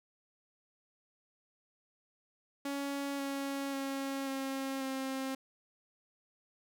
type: tone with pitch steps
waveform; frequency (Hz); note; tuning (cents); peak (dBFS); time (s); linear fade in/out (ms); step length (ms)
sawtooth; 280 / 276.5 / 273 / 269.5 / 266.1; C#4 / C#4 / C#4 / C#4 / C4; +18 / -4 / -26 / -49 / +29; -31; 2.65-5.35; 5; 540
effects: none